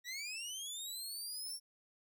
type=linear sweep; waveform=20% pulse; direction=up; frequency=1887 to 5530 Hz; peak=-36 dBFS; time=0.04-1.6 s; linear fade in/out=50 ms; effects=none